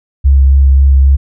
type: tone with vibrato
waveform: sine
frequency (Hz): 68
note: C#2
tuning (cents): -33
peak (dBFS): -3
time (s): 0.24-1.17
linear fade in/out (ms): 20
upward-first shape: sine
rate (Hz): 3.7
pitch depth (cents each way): 16
effects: none